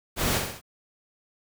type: noise with echo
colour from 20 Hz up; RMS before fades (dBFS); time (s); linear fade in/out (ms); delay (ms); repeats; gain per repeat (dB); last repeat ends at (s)
pink; -26; 0.16-0.42; 50; 65; 3; -5; 0.615
effects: none